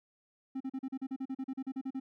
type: tone bursts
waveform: triangle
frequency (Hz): 264.9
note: C4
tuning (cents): +22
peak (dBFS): -32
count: 16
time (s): 0.55-2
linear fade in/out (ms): 10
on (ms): 55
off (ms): 38
effects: none